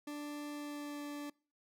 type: tone with pitch glide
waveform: 40% pulse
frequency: 293.7 to 291 Hz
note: D4 to D4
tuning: 0 to -16 cents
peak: -40 dBFS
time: 0.07-1.3 s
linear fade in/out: 5 ms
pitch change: -16 cents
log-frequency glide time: 0.5-1.02 s
effects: noise-tail reverb RT60 0.4 s tail -25 dB re dry